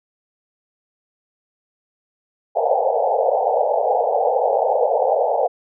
pink band-pass noise, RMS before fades -18 dBFS, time 2.55-5.48 s, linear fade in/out 20 ms, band 460 to 850 Hz, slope 96 dB/octave, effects none

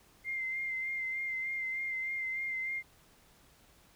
sine tone with vibrato, 2093 Hz, C7, in tune, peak -33 dBFS, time 0.24-2.83 s, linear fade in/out 50 ms, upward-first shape sine, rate 3.3 Hz, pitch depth 24 cents each way, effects pink hiss -63 dBFS RMS until 3.95 s

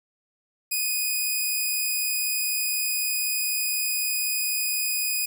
5% pulse tone, 2483 Hz, D#7, 4 cents flat, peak -14 dBFS, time 0.71-5.26 s, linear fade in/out 10 ms, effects none

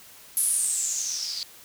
violet noise with low-pass filter sweep, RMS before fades -27 dBFS, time 0.37-1.43 s, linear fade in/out 0 ms, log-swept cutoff 11000 to 4500 Hz, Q 9.1, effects white hiss -49 dBFS RMS until 1.64 s

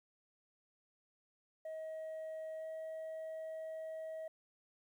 sine tone with pitch glide, 635 to 638.7 Hz, D#5 to D#5, +35 to +45 cents, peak -39 dBFS, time 1.65-4.28 s, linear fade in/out 5 ms, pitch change +10 cents, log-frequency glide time 2.58-2.65 s, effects tanh soft clip ceiling -41 dBFS + 12-bit

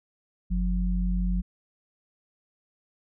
sine tone pair together, 47.54 / 179.5 Hz, F#1 / F3, +48 / +48 cents, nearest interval octave + major seventh, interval 2300 cents, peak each -24 / -28 dBFS, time 0.5-1.42 s, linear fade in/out 20 ms, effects none

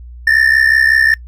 triangle ring-modulated tone, 1790 Hz, A6, 29 cents sharp, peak -3 dBFS, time 0.27-1.14 s, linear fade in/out 0 ms, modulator 32.7 Hz, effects noise-tail reverb RT60 0.1 s tail -23 dB re dry + added 60 Hz sine -30 dBFS peak until 1.27 s

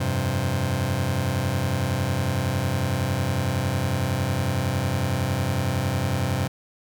sawtooth chord, F suspended second, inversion none, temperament just, 87.31 / 98.22 / 130.96 Hz, F2 / G2 / C3, 0 / +4 / +2 cents, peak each -25 / -22 / -21 dBFS, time 0-6.48 s, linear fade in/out 10 ms, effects none

